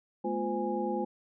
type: tone cluster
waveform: sine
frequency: 212 / 242 / 351.6 / 512 / 826 Hz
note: G#3 / B3 / F4 / C5 / G#5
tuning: +36 / -35 / +12 / -38 / -10 cents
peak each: -35 / -38 / -34 / -36 / -35 dBFS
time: 0.24-1.05 s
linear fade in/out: 10 ms
effects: none